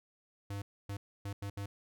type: tone bursts at uneven times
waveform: square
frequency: 100.3 Hz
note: G2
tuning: 40 cents sharp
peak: -38 dBFS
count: 5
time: 0.5-0.62 / 0.89-0.97 / 1.25-1.33 / 1.42-1.5 / 1.57-1.66 s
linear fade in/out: 5 ms
effects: none